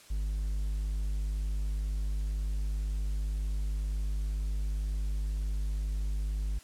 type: tone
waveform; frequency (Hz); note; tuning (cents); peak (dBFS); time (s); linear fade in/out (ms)
triangle; 51; G#1; -31; -27; 0.1-6.59; 10
effects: white hiss -55 dBFS RMS until 6.63 s + low-pass 10000 Hz 12 dB/octave